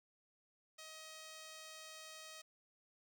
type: tone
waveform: 5% pulse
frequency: 631 Hz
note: D#5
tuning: 24 cents sharp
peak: -40 dBFS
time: 0.78-2.42 s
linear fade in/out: 10 ms
effects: none